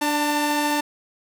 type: tone pair together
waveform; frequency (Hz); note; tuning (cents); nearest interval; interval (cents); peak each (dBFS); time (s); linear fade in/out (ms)
sawtooth; 293.7 / 895; D4 / A5; 0 / +29; octave + perfect fifth; 1929; -19; 0.01-0.81; 10
effects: none